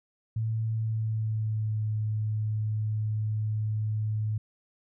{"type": "tone with pitch glide", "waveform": "sine", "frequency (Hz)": [111.4, 107.73], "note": ["A2", "A2"], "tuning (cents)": [22, -36], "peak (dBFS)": -26, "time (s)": [0.36, 4.38], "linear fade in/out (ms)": 5, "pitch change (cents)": -58, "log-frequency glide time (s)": [0.72, 1.83], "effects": []}